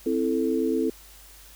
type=chord; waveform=sine; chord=A minor; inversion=first; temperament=equal; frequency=261.6 / 329.6 / 440 Hz; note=C4 / E4 / A4; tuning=0 / 0 / 0 cents; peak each=-26 dBFS; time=0.06-0.9 s; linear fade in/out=5 ms; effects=added 50 Hz sine -51 dBFS peak until 1.55 s + white hiss -50 dBFS RMS until 1.55 s